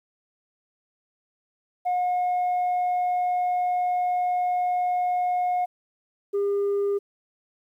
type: tone pair in turn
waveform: sine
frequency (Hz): 721 / 402.5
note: F#5 / G4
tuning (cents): -45 / +46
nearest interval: minor seventh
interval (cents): 1009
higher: first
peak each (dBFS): -19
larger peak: neither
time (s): 1.85-5.66 / 6.33-6.99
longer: first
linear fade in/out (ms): 20
effects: tanh soft clip ceiling -20 dBFS + 10-bit